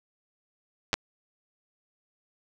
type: clicks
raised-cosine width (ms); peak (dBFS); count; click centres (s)
0.2; -7; 2; 0.931 / 0.94
effects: 8-bit